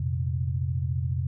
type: chord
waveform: sine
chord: F suspended fourth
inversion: none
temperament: equal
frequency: 87.31 / 116.54 / 130.81 Hz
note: F2 / Bb2 / C3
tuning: 0 / 0 / 0 cents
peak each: -28 / -33 / -28 dBFS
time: 0-1.27 s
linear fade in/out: 5 ms
effects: none